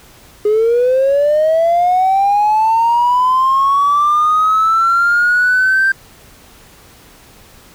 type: linear sweep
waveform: triangle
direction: up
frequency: 413.5 to 1579 Hz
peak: -6 dBFS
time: 0.45-5.92 s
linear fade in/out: 5 ms
effects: tanh soft clip ceiling -6 dBFS + pink hiss -43 dBFS RMS until 7.74 s